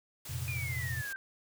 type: noise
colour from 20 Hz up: white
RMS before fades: -45 dBFS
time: 0.25-1.13 s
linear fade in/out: 5 ms
type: chord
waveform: sine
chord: F suspended fourth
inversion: none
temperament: equal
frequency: 87.31 / 116.54 / 130.81 Hz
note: F2 / Bb2 / C3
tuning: 0 / 0 / 0 cents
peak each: -39 dBFS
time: 0.29-1.02 s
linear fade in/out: 10 ms
type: exponential sweep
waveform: sine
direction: down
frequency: 2469 to 1548 Hz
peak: -37 dBFS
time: 0.48-1.16 s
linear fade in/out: 0 ms
effects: none